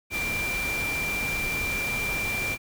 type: tone in noise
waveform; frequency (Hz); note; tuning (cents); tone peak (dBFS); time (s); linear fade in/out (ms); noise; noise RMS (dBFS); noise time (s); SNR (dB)
sine; 2364; D7; +11; -27; 0.1-2.58; 50; pink; -33; 0.1-2.58; +3
effects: none